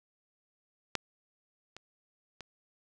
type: clicks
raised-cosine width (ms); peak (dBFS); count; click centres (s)
0.2; -12 / -28 / -26; 3; 0.953 / 1.766 / 2.407
effects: none